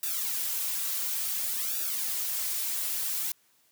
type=noise with flanger; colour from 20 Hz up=blue; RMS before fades=-31 dBFS; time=0.03-3.32 s; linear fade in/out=2 ms; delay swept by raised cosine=0.94 to 4.84 ms; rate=0.57 Hz; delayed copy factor=-0.85; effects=white hiss -66 dBFS RMS until 3.71 s + high-pass 80 Hz 12 dB/octave